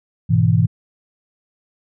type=chord; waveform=sine; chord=E major; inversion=first; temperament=equal; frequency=103.83 / 123.47 / 164.81 Hz; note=G#2 / B2 / E3; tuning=0 / 0 / 0 cents; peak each=-16 dBFS; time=0.29-0.67 s; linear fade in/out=20 ms; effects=none